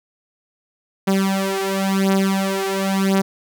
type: beating tone pair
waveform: sawtooth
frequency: 193.2 / 194.15 Hz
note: G3 / G3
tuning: -25 / -16 cents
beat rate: 0.95 Hz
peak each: -16 dBFS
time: 1.07-3.22 s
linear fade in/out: 10 ms
effects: none